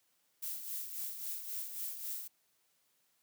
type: noise with tremolo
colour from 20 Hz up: violet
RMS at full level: -39 dBFS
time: 0.42-2.28 s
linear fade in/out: 10 ms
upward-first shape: sine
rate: 3.7 Hz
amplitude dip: 55%
effects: white hiss -75 dBFS RMS until 3.22 s + high-pass 100 Hz 12 dB/octave